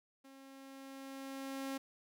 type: tone with level ramp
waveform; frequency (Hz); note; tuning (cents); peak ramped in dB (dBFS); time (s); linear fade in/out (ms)
sawtooth; 270; C#4; -45; -52 to -34; 0.24-1.78; 10
effects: none